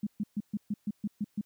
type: tone bursts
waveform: sine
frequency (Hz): 207.7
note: G#3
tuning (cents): 0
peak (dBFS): -28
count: 9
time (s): 0.03-1.412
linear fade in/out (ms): 5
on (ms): 38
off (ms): 130
effects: white hiss -72 dBFS RMS until 1.45 s